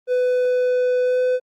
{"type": "tone with pitch glide", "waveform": "triangle", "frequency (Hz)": [499.9, 504.5], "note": ["B4", "B4"], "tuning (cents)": [21, 37], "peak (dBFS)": -14, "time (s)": [0.07, 1.4], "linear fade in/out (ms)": 50, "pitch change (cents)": 16, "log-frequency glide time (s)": [1.02, 1.2], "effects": ["Opus 24 kbps"]}